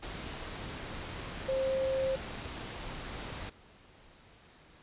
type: tone in noise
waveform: sine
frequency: 530 Hz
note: C5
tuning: 22 cents sharp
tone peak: -28 dBFS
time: 1.48-2.16 s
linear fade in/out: 10 ms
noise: pink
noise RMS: -41 dBFS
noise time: 0.02-3.5 s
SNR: +10 dB
effects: pink hiss -58 dBFS RMS until 4.82 s + resampled to 8000 Hz